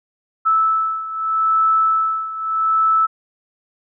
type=beating tone pair; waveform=sine; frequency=1311 / 1311.8 Hz; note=E6 / E6; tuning=-10 / -9 cents; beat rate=0.8 Hz; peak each=-16 / -20 dBFS; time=0.45-3.07 s; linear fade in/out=20 ms; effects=none